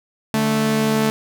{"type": "tone pair together", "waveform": "sawtooth", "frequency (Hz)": [146.1, 219.5], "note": ["D3", "A3"], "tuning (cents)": [-9, -4], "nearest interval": "perfect fifth", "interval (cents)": 705, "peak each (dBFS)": [-20, -13], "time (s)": [0.34, 1.1], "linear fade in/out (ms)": 0, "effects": []}